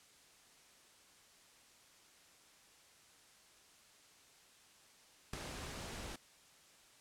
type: noise with ADSR envelope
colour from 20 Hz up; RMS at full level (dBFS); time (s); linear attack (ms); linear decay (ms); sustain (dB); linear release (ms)
pink; -38; 5.33-6.16; 5; 4; -8; 4
effects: white hiss -64 dBFS RMS until 7 s + low-pass 9000 Hz 12 dB/octave